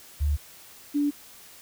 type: tone pair in turn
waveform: sine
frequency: 73.42 / 289.7 Hz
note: D2 / D4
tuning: 0 / -24 cents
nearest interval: 2 octaves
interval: 2376 cents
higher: second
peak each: -21 dBFS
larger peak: neither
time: 0.2-0.37 / 0.94-1.11 s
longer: neither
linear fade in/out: 20 ms
effects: white hiss -49 dBFS RMS until 1.61 s